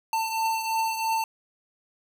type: beating tone pair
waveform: square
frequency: 894 / 897 Hz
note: A5 / A5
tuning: +27 / +33 cents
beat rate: 3 Hz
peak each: -26 / -33 dBFS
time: 0.13-1.24 s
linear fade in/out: 2 ms
effects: none

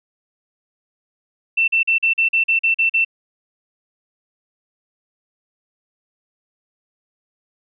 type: tone bursts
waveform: sine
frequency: 2683 Hz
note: E7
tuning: 30 cents sharp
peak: -13 dBFS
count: 10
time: 1.57-3.048 s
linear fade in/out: 10 ms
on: 110 ms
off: 42 ms
effects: none

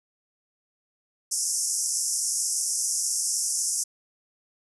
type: band-pass noise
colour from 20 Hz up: pink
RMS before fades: -27 dBFS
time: 1.31-3.84 s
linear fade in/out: 10 ms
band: 5300 to 11000 Hz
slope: 96 dB/octave
effects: none

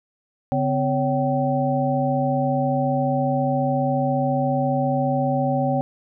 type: tone cluster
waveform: sine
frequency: 141.4 / 255.9 / 559 / 769 Hz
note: C#3 / C4 / C#5 / G5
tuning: +35 / -38 / +14 / -33 cents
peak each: -24 dBFS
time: 0.52-5.81 s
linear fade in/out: 0 ms
effects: none

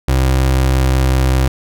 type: tone with pitch glide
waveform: 30% pulse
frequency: 65.5 to 65.09 Hz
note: C2 to C2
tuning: +2 to -8 cents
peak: -8 dBFS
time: 0.08-1.48 s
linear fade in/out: 5 ms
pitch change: -10 cents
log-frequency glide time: 0.73-1.22 s
effects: none

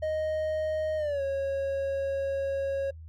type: tone with pitch glide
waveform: triangle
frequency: 622.3 to 548 Hz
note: D#5 to C#5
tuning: 0 to -20 cents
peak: -25 dBFS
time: 0.02-2.91 s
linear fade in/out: 10 ms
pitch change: -220 cents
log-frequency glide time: 0.97-1.22 s
effects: noise-tail reverb RT60 0.1 s tail -26 dB re dry + added 80 Hz sine -42 dBFS peak until 3.08 s

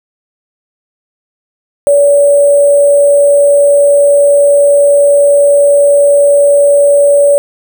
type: tone with sample-and-hold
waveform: sine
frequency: 570 Hz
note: C#5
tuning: 48 cents sharp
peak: -3 dBFS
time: 1.87-7.38 s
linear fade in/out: 0 ms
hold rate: 8820 Hz
effects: none

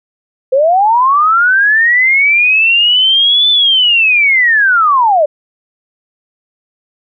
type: linear two-way sweep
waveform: sine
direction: up then down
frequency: 503 to 3534 to 564 Hz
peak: -6 dBFS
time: 0.52-5.26 s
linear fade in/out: 10 ms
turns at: 3.5 s
effects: none

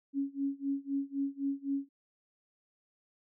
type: tone with tremolo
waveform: sine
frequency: 277.2 Hz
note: C#4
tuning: in tune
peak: -28 dBFS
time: 0.13-1.89 s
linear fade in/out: 50 ms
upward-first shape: sine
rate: 3.9 Hz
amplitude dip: 95%
effects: none

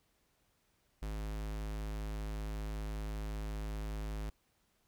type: tone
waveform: square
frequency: 52.6 Hz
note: G#1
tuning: 23 cents sharp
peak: -38 dBFS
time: 1.02-4.3 s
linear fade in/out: 5 ms
effects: pink hiss -75 dBFS RMS until 4.87 s

